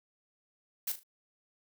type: noise with echo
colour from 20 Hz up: blue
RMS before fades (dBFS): -33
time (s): 0.87-0.92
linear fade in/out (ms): 5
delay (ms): 38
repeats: 3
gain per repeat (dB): -10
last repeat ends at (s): 1.034
effects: none